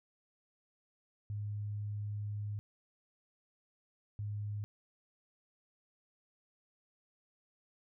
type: tone bursts at uneven times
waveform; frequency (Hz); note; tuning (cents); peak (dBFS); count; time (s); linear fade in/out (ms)
sine; 103.83; G#2; 0; -36; 2; 1.3-2.59 / 4.19-4.64; 0
effects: none